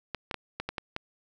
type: clicks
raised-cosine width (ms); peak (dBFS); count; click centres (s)
0.3; -16; 7; 0.147 / 0.312 / 0.343 / 0.6 / 0.69 / 0.782 / 0.964
effects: none